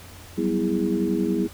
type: tone cluster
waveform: sine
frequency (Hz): 184.7 / 195.3 / 247.6 / 328.4 / 411.6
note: F#3 / G3 / B3 / E4 / G#4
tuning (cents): -3 / -6 / +5 / -6 / -16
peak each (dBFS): -30 / -26 / -27 / -25 / -28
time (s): 0.37-1.48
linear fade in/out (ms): 20
effects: added 89 Hz sine -45 dBFS peak until 1.53 s + pink hiss -45 dBFS RMS until 1.53 s